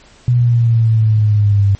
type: exponential sweep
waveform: sine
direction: down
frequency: 123.47 to 98.5 Hz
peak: -8 dBFS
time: 0.28-1.75 s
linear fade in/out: 0 ms
effects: pink hiss -45 dBFS RMS until 1.79 s + MP3 32 kbps